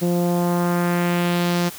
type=tone with low-pass filter sweep; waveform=sawtooth; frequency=174.61 Hz; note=F3; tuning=in tune; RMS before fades=-20 dBFS; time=0.01-1.7 s; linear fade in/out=20 ms; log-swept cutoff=460 to 6300 Hz; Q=1.4; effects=white hiss -37 dBFS RMS until 1.78 s